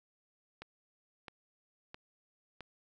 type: click train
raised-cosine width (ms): 0.3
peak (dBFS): -29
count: 4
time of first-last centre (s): 0.62-2.607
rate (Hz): 1.51
effects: none